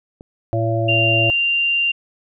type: click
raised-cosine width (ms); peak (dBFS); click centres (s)
2; -24; 0.209
type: harmonic tone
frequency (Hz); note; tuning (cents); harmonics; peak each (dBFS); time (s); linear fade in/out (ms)
113; A2; +47; 1 / 3 / 5 / 6; -19 / -24 / -24 / -23; 0.53-1.3; 0
type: tone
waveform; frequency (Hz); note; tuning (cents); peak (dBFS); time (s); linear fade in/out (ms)
sine; 2781; F7; -8; -15; 0.88-1.92; 10
effects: none